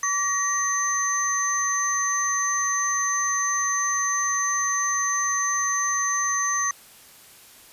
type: tone cluster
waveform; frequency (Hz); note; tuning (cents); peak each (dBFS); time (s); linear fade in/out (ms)
sine; 1137 / 1893 / 6180; C#6 / A#6 / G8; +44 / +26 / -26; -26 / -28 / -24; 0.03-6.71; 2
effects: white hiss -49 dBFS RMS until 7.72 s + resampled to 32000 Hz